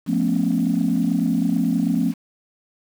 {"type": "tone cluster", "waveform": "sine", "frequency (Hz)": [175.4, 217.9, 244.4, 273.7], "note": ["F3", "A3", "B3", "C#4"], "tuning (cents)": [8, -17, -18, -22], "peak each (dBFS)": -22, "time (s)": [0.06, 2.14], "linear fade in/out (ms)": 50, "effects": ["tanh soft clip ceiling -10 dBFS", "7-bit"]}